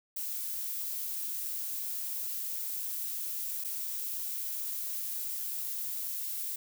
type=noise with dropouts; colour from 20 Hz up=violet; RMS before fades=-36 dBFS; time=0.16-6.56 s; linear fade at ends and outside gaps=5 ms; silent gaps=3.64-3.645 s; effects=none